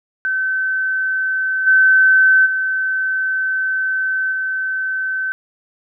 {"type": "tone with level steps", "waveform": "sine", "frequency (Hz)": 1533, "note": "G6", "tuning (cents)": -39, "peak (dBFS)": [-16, -8, -16, -18], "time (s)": [0.25, 5.32], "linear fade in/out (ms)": 0, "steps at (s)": [1.66, 2.45, 4.31], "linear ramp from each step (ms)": 20, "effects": []}